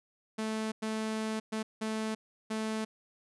sawtooth tone bursts at uneven times, 218.8 Hz, A3, 9 cents flat, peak -28 dBFS, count 5, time 0.38-0.72 / 0.82-1.4 / 1.52-1.63 / 1.81-2.15 / 2.5-2.85 s, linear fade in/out 10 ms, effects resampled to 24000 Hz

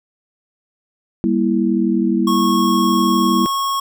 sine chord, E diminished, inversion first, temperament just, 197.78 / 237.3 / 329.6 Hz, G3 / Bb3 / E4, +16 / +31 / 0 cents, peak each -18 dBFS, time 1.24-3.46 s, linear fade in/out 0 ms
square tone, 1097 Hz, C#6, 18 cents flat, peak -18 dBFS, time 2.27-3.8 s, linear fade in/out 5 ms
effects none

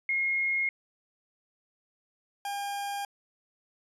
sine / 40% pulse tone pair in turn, 2150 / 805.3 Hz, C7 / G5, +47 / +46 cents, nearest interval octave + perfect fourth, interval 1701 cents, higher first, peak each -25 / -31 dBFS, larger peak first, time 0.09-0.69 / 2.45-3.05 s, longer neither, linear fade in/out 2 ms, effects resampled to 32000 Hz

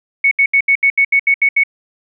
sine tone bursts, 2217 Hz, C#7, in tune, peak -8 dBFS, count 10, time 0.24-1.636 s, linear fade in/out 5 ms, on 73 ms, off 74 ms, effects none

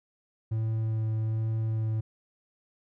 triangle tone with vibrato, 110.6 Hz, A2, 9 cents sharp, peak -24 dBFS, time 0.51-2.01 s, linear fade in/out 10 ms, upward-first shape sine, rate 1.2 Hz, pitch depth 10 cents each way, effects none

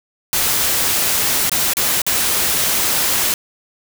white noise with dropouts, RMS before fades -17 dBFS, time 0.33-3.34 s, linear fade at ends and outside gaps 1 ms, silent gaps 1.496-1.517 / 1.735-1.769 / 2.018-2.065 s, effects none

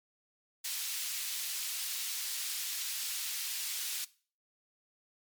pink high-pass noise, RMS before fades -37 dBFS, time 0.64-4.05 s, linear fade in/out 10 ms, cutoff 3400 Hz, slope 12 dB/octave, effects noise-tail reverb RT60 0.4 s tail -19 dB re dry + MP3 96 kbps

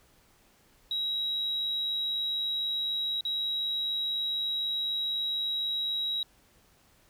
sine tone with dropouts, 3851 Hz, B7, 44 cents flat, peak -27 dBFS, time 0.91-6.23 s, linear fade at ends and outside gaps 2 ms, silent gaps 3.209-3.251 s, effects tanh soft clip ceiling -24 dBFS + pink hiss -63 dBFS RMS until 7.09 s

